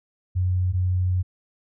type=tone pair in turn; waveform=sine; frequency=91.3 / 91.3 Hz; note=F#2 / F#2; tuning=-23 / -23 cents; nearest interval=unison; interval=0 cents; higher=neither; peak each=-19 dBFS; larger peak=neither; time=0.35-0.73 / 0.73-1.23 s; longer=second; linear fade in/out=20 ms; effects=none